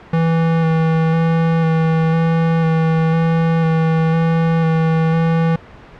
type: tone with vibrato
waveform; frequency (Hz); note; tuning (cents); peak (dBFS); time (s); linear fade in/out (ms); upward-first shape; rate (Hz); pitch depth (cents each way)
square; 163; E3; -19; -13; 0.13-5.56; 5; square; 1; 14
effects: pink hiss -39 dBFS RMS until 5.99 s + low-pass 2000 Hz 12 dB/octave